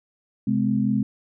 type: tone cluster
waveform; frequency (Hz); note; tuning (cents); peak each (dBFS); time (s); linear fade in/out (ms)
sine; 131.7 / 210.2 / 255.1; C3 / G#3 / C4; +12 / +21 / -44; -27 / -21 / -24; 0.47-1.03; 5
effects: none